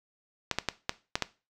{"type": "clicks", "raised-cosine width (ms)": 0.2, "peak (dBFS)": -9, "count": 6, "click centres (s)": [0.513, 0.586, 0.687, 0.894, 1.155, 1.223], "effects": ["noise-tail reverb RT60 0.3 s tail -17 dB re dry"]}